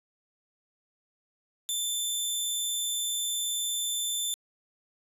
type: tone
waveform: 15% pulse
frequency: 3539 Hz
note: A7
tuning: 9 cents sharp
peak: -21 dBFS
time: 1.69-4.34 s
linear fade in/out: 0 ms
effects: resampled to 32000 Hz